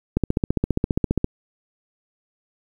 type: click train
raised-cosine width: 3 ms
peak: -6 dBFS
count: 17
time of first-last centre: 0.17-1.244 s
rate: 14.9 Hz
effects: 8-bit